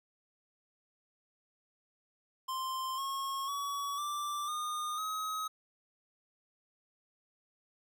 square tone with pitch steps, 1046.5 / 1087.8 / 1130.7 / 1175.3 / 1221.7 / 1269.9 Hz, C6 / C#6 / C#6 / D6 / D#6 / D#6, 0 / -33 / +34 / +1 / -32 / +35 cents, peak -35 dBFS, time 2.48-5.48 s, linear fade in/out 10 ms, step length 500 ms, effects none

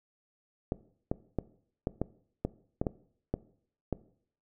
clicks, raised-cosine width 2 ms, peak -16 dBFS, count 10, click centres 0.721 / 1.115 / 1.387 / 1.871 / 2.016 / 2.45 / 2.815 / 2.868 / 3.34 / 3.927 s, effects noise-tail reverb RT60 0.6 s tail -19 dB re dry

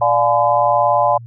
sine chord, D diminished seventh, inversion none, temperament just, 587.3 / 704.8 / 845.8 / 1014.9 Hz, D5 / F5 / Ab5 / Cb6, 0 / +16 / +31 / +47 cents, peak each -17 dBFS, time 0.01-1.18 s, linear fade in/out 10 ms, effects added 117 Hz sine -32 dBFS peak until 1.26 s

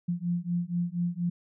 sine beating tone pair, 172.1 / 176.3 Hz, F3 / F3, -25 / +17 cents, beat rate 4.2 Hz, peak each -30 dBFS, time 0.08-1.3 s, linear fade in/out 10 ms, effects none

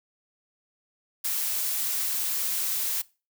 blue noise, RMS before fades -28 dBFS, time 1.24-3.02 s, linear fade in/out 10 ms, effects noise-tail reverb RT60 0.3 s tail -21 dB re dry

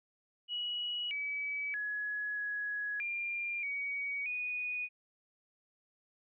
sine tone with pitch steps, 2919 / 2287 / 1685 / 1675 / 2393 / 2255 / 2473 Hz, F#7 / D7 / G#6 / G#6 / D7 / C#7 / D#7, -24 / -47 / +25 / +14 / +32 / +29 / -11 cents, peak -34 dBFS, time 0.48-4.89 s, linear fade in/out 50 ms, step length 630 ms, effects none

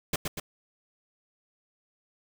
pink noise with echo, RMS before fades -27 dBFS, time 0.13-0.16 s, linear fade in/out 5 ms, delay 120 ms, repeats 2, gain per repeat -4 dB, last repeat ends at 0.4 s, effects none

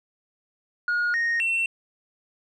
sine tone with pitch steps, 1438 / 1860 / 2703 Hz, F#6 / A#6 / E7, -50 / -4 / +43 cents, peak -19 dBFS, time 0.88-1.66 s, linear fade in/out 2 ms, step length 260 ms, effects tanh soft clip ceiling -20 dBFS

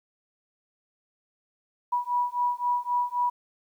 sine beating tone pair, 973 / 976.8 Hz, B5 / B5, -26 / -19 cents, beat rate 3.8 Hz, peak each -27 / -27 dBFS, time 1.92-3.3 s, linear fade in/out 10 ms, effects 10-bit

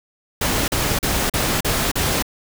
pink noise bursts, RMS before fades -20 dBFS, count 6, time 0.41-2.225 s, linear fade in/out 5 ms, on 270 ms, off 39 ms, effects none

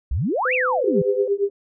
sine exponential two-way sweep, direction up then down, 53.1 to 2794 to 153.2 Hz, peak -19 dBFS, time 0.11-1.02 s, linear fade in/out 5 ms, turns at 0.54 s
sine tone, 507 Hz, B4, 45 cents sharp, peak -22 dBFS, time 0.45-1.28 s, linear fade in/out 5 ms
sine tone with tremolo, 401.1 Hz, G4, 40 cents sharp, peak -14 dBFS, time 0.84-1.5 s, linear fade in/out 5 ms, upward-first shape triangle, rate 8.8 Hz, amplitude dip 100%
effects none

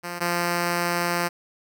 5% pulse tone pair in turn, 174.61 / 173.65 Hz, F3 / F3, 0 / -10 cents, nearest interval unison, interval 10 cents, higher first, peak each -19 / -11 dBFS, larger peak second, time 0.03-0.2 / 0.2-1.29 s, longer second, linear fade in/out 20 ms, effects none

